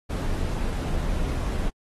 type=noise; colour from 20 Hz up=brown; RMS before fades=-26 dBFS; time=0.09-1.7 s; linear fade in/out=20 ms; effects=AAC 32 kbps